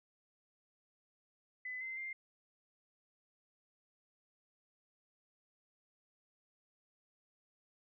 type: tone with pitch steps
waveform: sine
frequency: 2010 / 2069 / 2102 Hz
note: B6 / C7 / C7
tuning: +30 / -20 / +7 cents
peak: -40 dBFS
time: 1.65-2.13 s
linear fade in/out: 5 ms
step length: 160 ms
effects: none